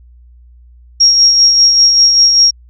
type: tone with tremolo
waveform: sine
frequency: 5588 Hz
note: F8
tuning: in tune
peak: -3 dBFS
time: 1-2.51 s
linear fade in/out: 10 ms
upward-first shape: sine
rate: 5.1 Hz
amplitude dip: 40%
effects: added 60 Hz sine -38 dBFS peak until 2.69 s